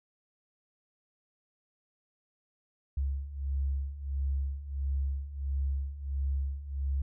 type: beating tone pair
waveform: sine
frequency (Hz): 67.8 / 69.3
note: C#2 / C#2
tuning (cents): -38 / 0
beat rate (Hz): 1.5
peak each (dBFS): -35 / -31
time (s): 2.97-7.02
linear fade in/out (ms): 5
effects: none